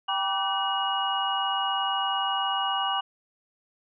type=tone cluster; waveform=sine; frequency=783 / 966 / 1163 / 1524 / 2893 Hz; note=G5 / B5 / D6 / G6 / F#7; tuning=-2 / -39 / -17 / -49 / -40 cents; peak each=-29 / -33 / -30 / -37 / -29 dBFS; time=0.08-3.01 s; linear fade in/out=10 ms; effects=none